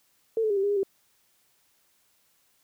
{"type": "tone with pitch steps", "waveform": "sine", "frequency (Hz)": [449.4, 433.3, 403.5, 389.2, 405.6, 408.3, 390.2], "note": ["A4", "A4", "G#4", "G4", "G#4", "G#4", "G4"], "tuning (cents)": [37, -27, -50, -12, -41, -29, -8], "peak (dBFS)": -22, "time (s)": [0.37, 0.832], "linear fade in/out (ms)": 2, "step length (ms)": 66, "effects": ["white hiss -67 dBFS RMS until 2.63 s"]}